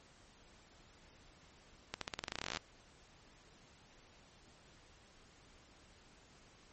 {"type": "accelerating click train", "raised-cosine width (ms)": 0.2, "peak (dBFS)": -20, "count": 20, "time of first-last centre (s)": [1.94, 2.571], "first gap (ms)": 73, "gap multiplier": 0.9, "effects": ["pink hiss -63 dBFS RMS until 6.72 s", "MP3 32 kbps"]}